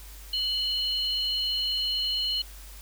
sine tone pair together, 2973 / 4212 Hz, F#7 / C8, +8 / +11 cents, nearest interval tritone, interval 603 cents, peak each -28 dBFS, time 0.33-2.42 s, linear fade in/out 5 ms, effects added 50 Hz sine -43 dBFS peak until 2.81 s + white hiss -49 dBFS RMS until 2.81 s

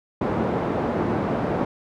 pink band-pass noise, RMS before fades -24 dBFS, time 0.21-1.65 s, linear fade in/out 5 ms, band 150 to 850 Hz, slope 12 dB/octave, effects none

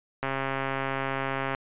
click train, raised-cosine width 0.5 ms, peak -14 dBFS, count 179, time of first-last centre 0.23-1.549 s, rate 135 Hz, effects resampled to 8000 Hz

